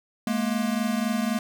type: tone pair together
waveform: square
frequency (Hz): 212.1 / 235.9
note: G#3 / A#3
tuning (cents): +37 / +21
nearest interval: major second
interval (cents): 184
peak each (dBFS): -27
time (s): 0.27-1.39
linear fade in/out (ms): 2
effects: none